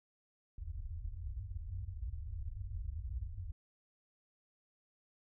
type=low-pass noise; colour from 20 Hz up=white; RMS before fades=-42 dBFS; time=0.58-3.52 s; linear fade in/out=2 ms; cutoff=100 Hz; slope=96 dB/octave; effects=none